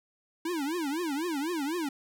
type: tone with vibrato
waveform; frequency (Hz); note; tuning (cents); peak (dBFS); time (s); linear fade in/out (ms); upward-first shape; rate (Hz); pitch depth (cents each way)
square; 312.5; D#4; +8; -30; 0.45-1.89; 5; triangle; 4; 280
effects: none